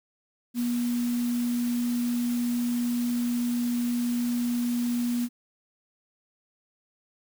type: tone in noise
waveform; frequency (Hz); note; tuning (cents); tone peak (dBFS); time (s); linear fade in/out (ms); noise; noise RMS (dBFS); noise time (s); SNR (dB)
sine; 240.8; B3; -44; -24; 0.54-5.29; 50; white; -41; 0.54-5.29; +14
effects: none